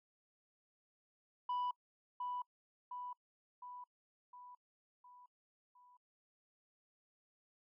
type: tone with echo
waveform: sine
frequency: 987.8 Hz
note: B5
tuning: in tune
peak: -33 dBFS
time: 1.49-1.71 s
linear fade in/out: 5 ms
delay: 710 ms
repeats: 6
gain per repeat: -5 dB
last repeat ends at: 5.97 s
effects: noise-tail reverb RT60 0.1 s tail -26 dB re dry + tanh soft clip ceiling -34 dBFS